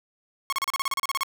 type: tone bursts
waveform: sawtooth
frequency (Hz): 1093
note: C#6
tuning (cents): -25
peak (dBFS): -20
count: 13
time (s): 0.5-1.233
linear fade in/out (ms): 0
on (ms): 25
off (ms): 34
effects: none